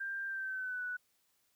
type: tone with pitch glide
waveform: sine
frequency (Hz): 1587 to 1480.7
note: G6 to F#6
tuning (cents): +21 to +1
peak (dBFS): -36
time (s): 0-0.97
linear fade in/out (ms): 10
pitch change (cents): -120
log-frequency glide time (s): 0.26-0.84
effects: white hiss -75 dBFS RMS until 1.55 s